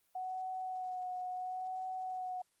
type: tone with vibrato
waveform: sine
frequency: 740 Hz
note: F#5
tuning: in tune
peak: -37 dBFS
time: 0.15-2.42 s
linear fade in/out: 5 ms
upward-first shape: sine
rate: 0.73 Hz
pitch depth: 20 cents each way
effects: white hiss -75 dBFS RMS until 2.6 s + Opus 24 kbps